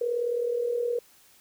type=tone with amplitude modulation; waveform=sine; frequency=478.8 Hz; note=A#4; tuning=46 cents sharp; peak=-22 dBFS; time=0.01-0.99 s; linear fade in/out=5 ms; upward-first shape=sine; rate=39.2 Hz; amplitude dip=60%; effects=white hiss -58 dBFS RMS until 1.4 s